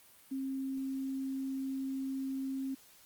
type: tone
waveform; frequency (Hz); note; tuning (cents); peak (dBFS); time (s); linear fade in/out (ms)
sine; 267.6; C4; +39; -34; 0.31-2.75; 10
effects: white hiss -60 dBFS RMS until 3.05 s + Opus 32 kbps